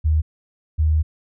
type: tone pair in turn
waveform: sine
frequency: 77.78 / 77.78 Hz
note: D#2 / D#2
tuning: 0 / 0 cents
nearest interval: unison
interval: 0 cents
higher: neither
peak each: -14 dBFS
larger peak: neither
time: 0.04-0.22 / 0.78-1.03 s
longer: second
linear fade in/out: 20 ms
effects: none